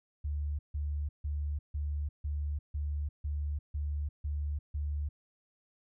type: tone bursts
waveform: sine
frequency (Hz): 73.42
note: D2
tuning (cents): 0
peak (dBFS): -31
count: 10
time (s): 0.24-5.09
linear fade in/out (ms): 10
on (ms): 350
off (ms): 150
effects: none